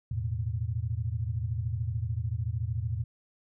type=chord; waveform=sine; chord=E suspended fourth; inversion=none; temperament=equal; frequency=82.41 / 110 / 123.47 Hz; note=E2 / A2 / B2; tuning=0 / 0 / 0 cents; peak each=-34 / -31 / -35 dBFS; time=0.11-3.04 s; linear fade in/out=5 ms; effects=none